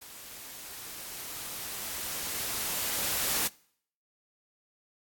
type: noise with level ramp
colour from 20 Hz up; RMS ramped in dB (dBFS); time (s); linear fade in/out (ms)
white; -47 to -28; 0.01-3.48; 10
effects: noise-tail reverb RT60 0.6 s tail -23 dB re dry + AAC 64 kbps